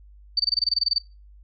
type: tone bursts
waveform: sine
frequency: 4595 Hz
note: D8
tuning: 39 cents flat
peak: -17 dBFS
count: 13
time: 0.37-0.984 s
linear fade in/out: 5 ms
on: 26 ms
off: 23 ms
effects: noise-tail reverb RT60 0.3 s tail -22 dB re dry + added 50 Hz sine -46 dBFS peak until 1.43 s